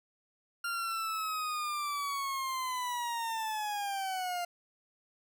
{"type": "linear sweep", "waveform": "40% pulse", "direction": "down", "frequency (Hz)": [1396.9, 696], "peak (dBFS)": -32, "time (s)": [0.64, 4.45], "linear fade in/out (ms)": 5, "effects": []}